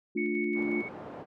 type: chord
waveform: sine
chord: D minor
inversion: second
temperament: just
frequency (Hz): 220.2 / 293.7 / 352.4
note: A3 / D4 / F4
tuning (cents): +2 / 0 / +16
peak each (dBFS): -33 / -33 / -31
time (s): 0.15-0.82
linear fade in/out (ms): 10
type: tone with tremolo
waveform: sine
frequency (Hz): 2217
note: C#7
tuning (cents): 0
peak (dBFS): -33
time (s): 0.17-0.89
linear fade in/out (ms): 10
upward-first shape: square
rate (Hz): 5.5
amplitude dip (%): 35
type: band-pass noise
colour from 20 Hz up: pink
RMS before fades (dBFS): -43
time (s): 0.54-1.26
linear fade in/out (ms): 50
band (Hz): 230 to 860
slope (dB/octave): 12
effects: none